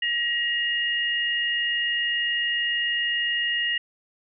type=tone pair together; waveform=sine; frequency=1900 / 2847 Hz; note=A#6 / F7; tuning=+33 / +33 cents; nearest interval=perfect fifth; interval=700 cents; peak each=-25 dBFS; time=0.02-3.78 s; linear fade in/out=5 ms; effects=none